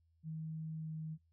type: tone with pitch glide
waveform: sine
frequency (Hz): 158.5 to 157.5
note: D#3 to D#3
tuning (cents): +32 to +21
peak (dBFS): -40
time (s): 0.23-1.18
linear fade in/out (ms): 50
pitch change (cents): -11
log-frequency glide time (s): 0.76-0.91
effects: noise-tail reverb RT60 0.2 s tail -26 dB re dry + added 82 Hz sine -70 dBFS peak until 1.32 s